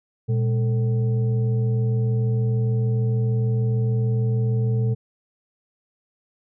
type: tone with frequency modulation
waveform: sine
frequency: 118.7 Hz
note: A#2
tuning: 32 cents sharp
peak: -18 dBFS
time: 0.28-4.95 s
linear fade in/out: 20 ms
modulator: 324 Hz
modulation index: 0.46
effects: none